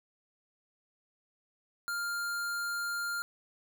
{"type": "tone", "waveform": "square", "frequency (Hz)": 1400, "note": "F6", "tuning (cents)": 4, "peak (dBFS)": -33, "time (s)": [1.88, 3.22], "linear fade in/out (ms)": 0, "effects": []}